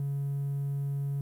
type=tone; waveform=triangle; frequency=140.2 Hz; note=C#3; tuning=20 cents sharp; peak=-26 dBFS; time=0-1.21 s; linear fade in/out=2 ms; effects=tanh soft clip ceiling -24 dBFS + 10-bit